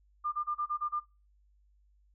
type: tone bursts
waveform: sine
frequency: 1200 Hz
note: D6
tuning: 37 cents sharp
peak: -29 dBFS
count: 7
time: 0.24-1.002 s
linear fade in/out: 20 ms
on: 84 ms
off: 29 ms
effects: noise-tail reverb RT60 0.3 s tail -22 dB re dry + added 50 Hz sine -63 dBFS peak until 2.14 s